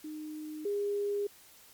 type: tone pair in turn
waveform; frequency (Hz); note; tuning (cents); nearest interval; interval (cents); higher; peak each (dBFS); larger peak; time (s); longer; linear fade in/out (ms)
sine; 306.9 / 407.4; D#4 / G#4; -24 / -33; perfect fourth; 491; second; -38 / -29; second; 0.04-0.65 / 0.65-1.27; second; 5
effects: white hiss -57 dBFS RMS until 1.73 s + MP3 96 kbps